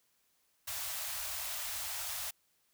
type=band-stop noise; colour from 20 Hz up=white; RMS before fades=-39 dBFS; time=0.67-2.31 s; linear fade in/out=10 ms; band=110 to 580 Hz; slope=96 dB/octave; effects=white hiss -74 dBFS RMS until 2.73 s